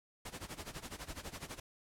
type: noise with tremolo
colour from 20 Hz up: pink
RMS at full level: -43 dBFS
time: 0.25-1.6 s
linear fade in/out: 5 ms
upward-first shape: sine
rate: 12 Hz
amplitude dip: 85%
effects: low-pass 12000 Hz 12 dB/octave